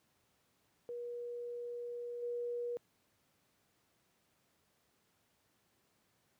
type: tone with level steps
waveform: sine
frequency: 480.1 Hz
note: B4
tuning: 49 cents flat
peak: -40 / -36 dBFS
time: 0.89-2.77 s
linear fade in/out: 0 ms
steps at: 2.22 s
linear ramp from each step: 10 ms
effects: pink hiss -75 dBFS RMS until 6.39 s + high-pass 100 Hz 12 dB/octave